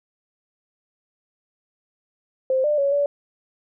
sine tone with pitch steps, 523 / 596 / 559 / 573 Hz, C5 / D5 / C#5 / D5, -1 / +25 / +14 / -43 cents, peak -17 dBFS, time 2.5-3.06 s, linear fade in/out 2 ms, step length 140 ms, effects none

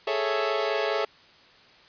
sawtooth chord, A major seventh, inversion third, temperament equal, 415.3 / 440 / 554.4 / 659.3 Hz, G#4 / A4 / C#5 / E5, 0 / 0 / 0 / 0 cents, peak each -26 dBFS, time 0.07-1.05 s, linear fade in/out 5 ms, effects white hiss -54 dBFS RMS until 1.88 s + resampled to 11025 Hz

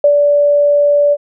sine tone with ADSR envelope, 580 Hz, D5, 22 cents flat, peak -4 dBFS, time 0.04-1.17 s, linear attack 3 ms, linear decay 79 ms, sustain -3 dB, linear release 45 ms, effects none

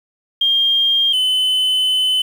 sine / triangle tone pair in turn, 3210 / 3030 Hz, G7 / F#7, +40 / +40 cents, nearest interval minor second, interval 100 cents, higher first, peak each -12 dBFS, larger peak neither, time 0.41-1.13 / 1.13-2.22 s, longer second, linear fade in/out 5 ms, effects 7-bit

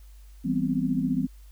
sine chord, C major seventh, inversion first, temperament equal, 164.81 / 196 / 246.9 / 261.6 Hz, E3 / G3 / B3 / C4, 0 / 0 / 0 / 0 cents, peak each -30 / -30 / -28 / -27 dBFS, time 0.44-1.27 s, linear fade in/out 20 ms, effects added 50 Hz sine -45 dBFS peak until 1.51 s + white hiss -62 dBFS RMS until 1.51 s

